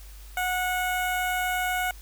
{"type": "tone with notch filter", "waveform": "15% pulse", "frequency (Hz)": 732, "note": "F#5", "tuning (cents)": -19, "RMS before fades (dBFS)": -27, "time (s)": [0.37, 1.91], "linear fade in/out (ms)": 2, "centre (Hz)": 4700, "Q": 0.7, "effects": ["added 50 Hz sine -42 dBFS peak until 2.01 s", "white hiss -52 dBFS RMS until 2.01 s"]}